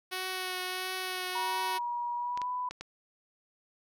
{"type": "tone with vibrato", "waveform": "5% pulse", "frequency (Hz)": 370, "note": "F#4", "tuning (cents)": 0, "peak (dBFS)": -22, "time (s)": [0.11, 1.79], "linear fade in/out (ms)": 20, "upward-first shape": "triangle", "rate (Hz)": 1.5, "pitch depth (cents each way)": 18}
{"type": "tone with pitch glide", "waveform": "sine", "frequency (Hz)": [959, 994.5], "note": ["A#5", "B5"], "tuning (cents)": [49, 12], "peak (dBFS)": -31, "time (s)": [1.35, 2.69], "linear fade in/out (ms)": 5, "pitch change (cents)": 63, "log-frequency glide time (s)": [2.15, 2.49]}
{"type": "clicks", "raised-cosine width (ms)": 0.2, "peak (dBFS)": -23, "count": 4, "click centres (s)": [2.375, 2.417, 2.71, 2.81]}
{"effects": []}